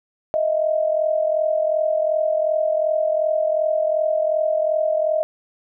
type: tone pair together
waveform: sine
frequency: 624 / 666.7 Hz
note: D#5 / E5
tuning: +5 / +19 cents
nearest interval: minor second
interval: 114 cents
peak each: -18 / -23 dBFS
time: 0.34-5.23 s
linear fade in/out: 0 ms
effects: none